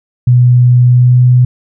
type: tone with pitch glide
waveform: sine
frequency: 123.47 to 124.83 Hz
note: B2 to B2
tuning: 0 to +19 cents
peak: -3 dBFS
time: 0.27-1.45 s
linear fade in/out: 5 ms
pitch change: +19 cents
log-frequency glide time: 0.86-1.23 s
effects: none